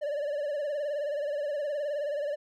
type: tone with vibrato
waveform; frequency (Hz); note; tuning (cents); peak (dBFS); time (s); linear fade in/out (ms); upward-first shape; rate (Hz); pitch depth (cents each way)
triangle; 583; D5; -13; -27; 0.01-2.36; 20; sine; 19; 72
effects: none